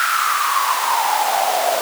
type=noise with high-pass filter sweep; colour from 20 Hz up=pink; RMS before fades=-18 dBFS; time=0-1.81 s; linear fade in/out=0 ms; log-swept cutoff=1400 to 640 Hz; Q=8.5; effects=none